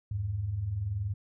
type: tone pair together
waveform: sine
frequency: 81.6 / 102.56 Hz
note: E2 / G#2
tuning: -17 / -21 cents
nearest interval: major third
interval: 396 cents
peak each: -38 / -30 dBFS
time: 0.11-1.14 s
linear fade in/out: 5 ms
effects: none